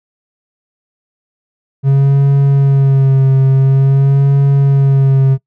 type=tone with vibrato; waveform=triangle; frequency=136.6 Hz; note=C#3; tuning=25 cents flat; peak=-4 dBFS; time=1.83-5.38 s; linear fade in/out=50 ms; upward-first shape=sine; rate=0.48 Hz; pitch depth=34 cents each way; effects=noise-tail reverb RT60 0.1 s tail -21 dB re dry